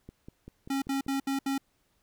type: click train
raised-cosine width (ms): 3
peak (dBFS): -31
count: 6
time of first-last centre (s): 0.09-1.065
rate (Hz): 5.13
type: tone bursts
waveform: square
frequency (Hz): 272.8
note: C#4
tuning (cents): -28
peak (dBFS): -28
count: 5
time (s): 0.7-1.58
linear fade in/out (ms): 5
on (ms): 120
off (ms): 70
effects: pink hiss -72 dBFS RMS until 2.02 s